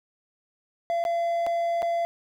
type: tone with dropouts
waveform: triangle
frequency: 681 Hz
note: F5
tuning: 44 cents flat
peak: -21 dBFS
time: 0.9-2.05 s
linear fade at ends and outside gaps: 0 ms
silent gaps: 1.04-1.051 / 1.465-1.469 / 1.821-1.828 s
effects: none